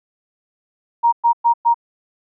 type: tone bursts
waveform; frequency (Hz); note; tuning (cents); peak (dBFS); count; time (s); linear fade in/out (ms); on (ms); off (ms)
sine; 938; A#5; +11; -10; 4; 1.03-1.744; 20; 96; 110
effects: none